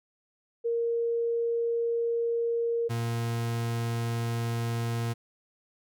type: tone pair in turn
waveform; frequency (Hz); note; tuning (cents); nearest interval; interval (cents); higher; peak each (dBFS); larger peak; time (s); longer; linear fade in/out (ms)
sine / 40% pulse; 466.2 / 116.55; A#4 / A#2; 0 / 0; 2 octaves; 2400; first; -25 / -27; first; 0.64-2.89 / 2.89-5.14; neither; 20
effects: none